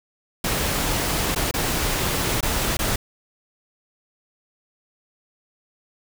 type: noise with dropouts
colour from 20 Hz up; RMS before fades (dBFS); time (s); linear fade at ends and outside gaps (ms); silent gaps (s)
pink; -23; 0.44-2.96; 5; 1.349-1.359 / 1.512-1.539 / 2.408-2.427 / 2.77-2.79
effects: none